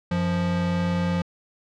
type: tone pair together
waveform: square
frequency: 92.95 / 175.1 Hz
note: F#2 / F3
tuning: +8 / +5 cents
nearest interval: major seventh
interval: 1097 cents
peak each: -30 / -23 dBFS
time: 0.11-1.22 s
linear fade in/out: 5 ms
effects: low-pass 4000 Hz 12 dB/octave